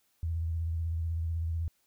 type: tone with vibrato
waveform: sine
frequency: 82.4 Hz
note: E2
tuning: in tune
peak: -29 dBFS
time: 0.23-1.68 s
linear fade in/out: 0 ms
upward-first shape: sine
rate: 16 Hz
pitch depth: 48 cents each way
effects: white hiss -72 dBFS RMS until 1.86 s